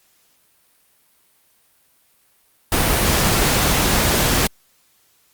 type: noise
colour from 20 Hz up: pink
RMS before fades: -17 dBFS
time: 2.72-4.47 s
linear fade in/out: 2 ms
effects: white hiss -59 dBFS RMS until 5.33 s + Opus 48 kbps